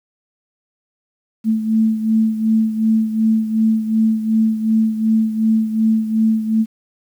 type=beating tone pair; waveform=sine; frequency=220.2 / 222.9 Hz; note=A3 / A3; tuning=+2 / +23 cents; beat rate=2.7 Hz; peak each=-14 / -20 dBFS; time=1.44-6.66 s; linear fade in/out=50 ms; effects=8-bit